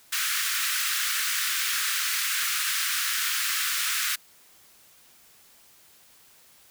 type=high-pass noise; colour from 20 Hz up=pink; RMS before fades=-27 dBFS; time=0.12-4.16 s; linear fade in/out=10 ms; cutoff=1300 Hz; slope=48 dB/octave; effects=white hiss -56 dBFS RMS until 6.7 s